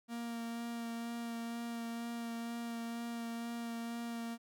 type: tone with vibrato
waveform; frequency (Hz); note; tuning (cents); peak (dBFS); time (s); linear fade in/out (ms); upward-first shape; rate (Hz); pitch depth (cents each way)
45% pulse; 233.1; A#3; 0; -39; 0.08-4.38; 50; sine; 2.1; 13
effects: none